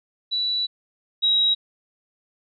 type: tone pair in turn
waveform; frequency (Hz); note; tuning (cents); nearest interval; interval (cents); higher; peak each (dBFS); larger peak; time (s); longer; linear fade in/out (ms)
sine; 3945 / 3835; B7 / A#7; -3 / +48; unison; 49; first; -21 / -16; second; 0.31-0.67 / 1.22-1.55; first; 20
effects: none